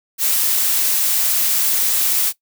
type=noise; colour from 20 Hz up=blue; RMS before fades=-17 dBFS; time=0.18-2.33 s; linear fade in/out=50 ms; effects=noise-tail reverb RT60 0.1 s tail -18 dB re dry